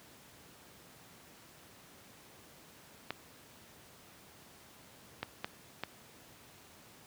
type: clicks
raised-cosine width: 0.3 ms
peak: -19 dBFS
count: 4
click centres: 3.106 / 5.23 / 5.445 / 5.836 s
effects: pink hiss -57 dBFS RMS until 7.06 s + high-pass 100 Hz 12 dB/octave